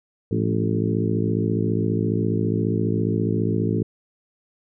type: harmonic tone with a mistuned harmonic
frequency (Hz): 54.7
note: A1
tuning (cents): -9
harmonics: 2 / 3 / 4 / 5 / 6 / 7 / 8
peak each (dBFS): -24 / -26 / -27 / -28 / -29 / -29 / -30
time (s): 0.31-3.83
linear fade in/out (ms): 5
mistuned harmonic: 3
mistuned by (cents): +79
effects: none